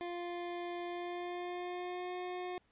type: tone with pitch glide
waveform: 25% pulse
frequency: 349.2 to 360.9 Hz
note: F4 to F#4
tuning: 0 to -43 cents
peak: -35 dBFS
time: 0.01-2.58 s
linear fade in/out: 0 ms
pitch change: +57 cents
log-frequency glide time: 0.85-2.16 s
effects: pink hiss -73 dBFS RMS until 2.71 s + resampled to 8000 Hz